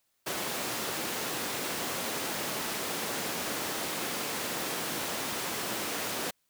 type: high-pass noise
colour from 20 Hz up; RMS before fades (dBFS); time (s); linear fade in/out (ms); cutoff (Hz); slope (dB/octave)
pink; -34; 0.26-6.31; 10; 240; 12
effects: white hiss -75 dBFS RMS until 6.49 s